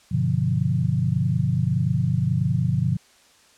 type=chord; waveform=sine; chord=G dominant seventh; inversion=none; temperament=equal with one note detuned; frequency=98 / 123.47 / 145.15 / 174.61 Hz; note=G2 / B2 / D3 / F3; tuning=0 / 0 / -20 / 0 cents; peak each=-27 / -23 / -24 / -25 dBFS; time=0.11-2.97 s; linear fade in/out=10 ms; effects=white hiss -55 dBFS RMS until 3.57 s + low-pass 8000 Hz 12 dB/octave